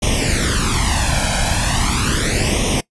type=noise with flanger; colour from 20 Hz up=pink; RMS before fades=-17 dBFS; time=0.02-2.81 s; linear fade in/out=10 ms; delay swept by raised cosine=0.33 to 1.28 ms; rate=0.38 Hz; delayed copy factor=+0.8; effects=noise-tail reverb RT60 0.1 s tail -21 dB re dry + resampled to 24000 Hz